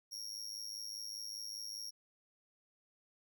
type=tone with amplitude modulation; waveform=40% pulse; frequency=5580 Hz; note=F8; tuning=2 cents flat; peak=-38 dBFS; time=0.11-1.91 s; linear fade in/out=20 ms; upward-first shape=sine; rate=105 Hz; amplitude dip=80%; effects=none